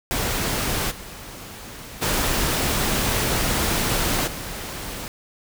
pink noise with level steps, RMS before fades -24 / -38 / -22 / -32 dBFS, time 0.11-5.08 s, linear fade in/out 0 ms, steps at 0.9 / 2.01 / 4.26 s, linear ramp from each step 20 ms, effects none

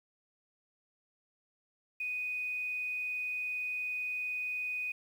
sine tone with frequency modulation, 2489 Hz, D#7, in tune, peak -33 dBFS, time 2-4.92 s, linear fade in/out 5 ms, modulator 22.6 Hz, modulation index 0.31, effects 10-bit

